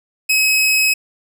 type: tone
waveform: sawtooth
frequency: 2555 Hz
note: D#7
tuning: 45 cents sharp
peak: -9 dBFS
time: 0.29-0.94 s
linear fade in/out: 10 ms
effects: none